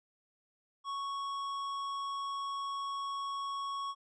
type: tone with tanh clipping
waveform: triangle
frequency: 1108.7 Hz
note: C#6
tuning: in tune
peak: -37 dBFS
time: 0.84-3.95 s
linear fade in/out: 50 ms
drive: 16 dB
effects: resampled to 22050 Hz